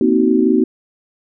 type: chord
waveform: sine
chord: C half-diminished seventh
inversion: third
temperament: just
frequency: 235.5 / 261.6 / 314 / 376.7 Hz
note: Bb3 / C4 / Eb4 / Gb4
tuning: +18 / 0 / +16 / +31 cents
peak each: -16 dBFS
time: 0.01-0.64 s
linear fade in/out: 2 ms
effects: none